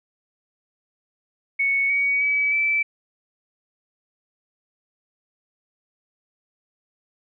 sine tone with pitch steps, 2217 / 2251 / 2285 / 2319 Hz, C#7 / C#7 / D7 / D7, 0 / +26 / -48 / -22 cents, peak -18 dBFS, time 1.59-2.83 s, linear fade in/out 10 ms, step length 310 ms, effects none

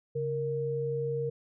sine tone pair together, 138.59 / 465.8 Hz, C#3 / A#4, 0 / -1 cents, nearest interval octave + major sixth, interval 2099 cents, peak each -34 / -30 dBFS, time 0.15-1.3 s, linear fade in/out 10 ms, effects none

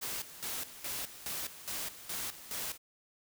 white noise with tremolo, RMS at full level -38 dBFS, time 0.01-2.78 s, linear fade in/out 20 ms, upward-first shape square, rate 2.4 Hz, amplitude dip 75%, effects none

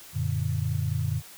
sine chord, Gb augmented, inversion none, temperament equal, 92.5 / 116.54 / 146.83 Hz, Gb2 / Bb2 / D3, 0 / 0 / 0 cents, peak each -29 dBFS, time 0.13-1.22 s, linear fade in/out 50 ms, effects white hiss -47 dBFS RMS until 1.37 s

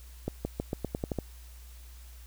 accelerating click train, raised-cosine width 2 ms, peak -17 dBFS, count 9, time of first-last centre 0.28-1.187 s, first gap 170 ms, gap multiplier 0.88, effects added 60 Hz sine -46 dBFS peak until 2.26 s + white hiss -57 dBFS RMS until 2.26 s

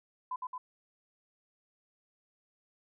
sine tone with echo, 1008 Hz, B5, 35 cents sharp, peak -33 dBFS, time 0.31-0.36 s, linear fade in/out 5 ms, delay 110 ms, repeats 2, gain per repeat -2 dB, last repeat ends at 0.58 s, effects none

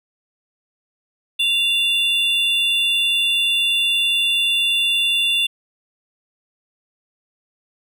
triangle tone pair together, 2775 / 3496 Hz, F7 / A7, -12 / -12 cents, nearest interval major third, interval 400 cents, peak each -17 dBFS, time 1.39-5.47 s, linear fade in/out 10 ms, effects none

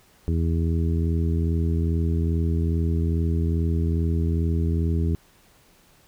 harmonic tone, 82.41 Hz, E2, in tune, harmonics 1 / 2 / 3 / 4 / 5, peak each -21 / -27 / -31 / -33 / -35 dBFS, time 0.28-5.15 s, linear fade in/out 0 ms, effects pink hiss -57 dBFS RMS until 6.07 s

